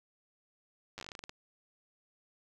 slowing click train, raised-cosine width 0.2 ms, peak -26 dBFS, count 13, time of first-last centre 0.98-1.294 s, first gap 9 ms, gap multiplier 1.18, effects none

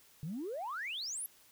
sine exponential sweep, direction up, 140 to 11810 Hz, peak -36 dBFS, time 0.23-1.26 s, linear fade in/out 0 ms, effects tanh soft clip ceiling -33 dBFS + white hiss -63 dBFS RMS until 1.51 s

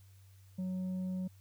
sine tone with tanh clipping, 185 Hz, F#3, in tune, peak -35 dBFS, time 0.58-1.28 s, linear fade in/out 10 ms, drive 4 dB, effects added 96 Hz sine -56 dBFS peak until 1.4 s + white hiss -69 dBFS RMS until 1.4 s

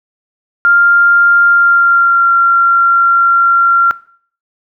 sine tone with pitch glide, 1396.9 to 1376.1 Hz, F6 to F6, 0 to -26 cents, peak -5 dBFS, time 0.65-3.91 s, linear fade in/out 0 ms, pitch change -26 cents, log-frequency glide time 1.48-2.32 s, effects noise-tail reverb RT60 0.5 s tail -19 dB re dry

